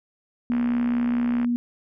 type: tone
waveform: sine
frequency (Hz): 240.4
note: B3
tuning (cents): -46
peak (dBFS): -20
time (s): 0.5-1.56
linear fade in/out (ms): 0
type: click train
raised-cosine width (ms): 0.5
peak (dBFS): -20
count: 61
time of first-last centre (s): 0.52-1.446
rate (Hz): 64.8
effects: none